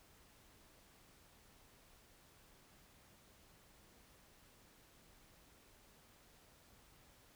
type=silence; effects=pink hiss -66 dBFS RMS until 7.35 s